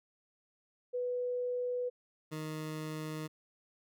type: tone pair in turn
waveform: sine / 20% pulse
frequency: 493.9 / 155.57 Hz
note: B4 / D#3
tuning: 0 / 0 cents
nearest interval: octave + minor sixth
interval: 2000 cents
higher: first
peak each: -32 / -33 dBFS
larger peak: first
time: 0.93-1.9 / 2.31-3.28 s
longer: neither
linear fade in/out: 20 ms
effects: none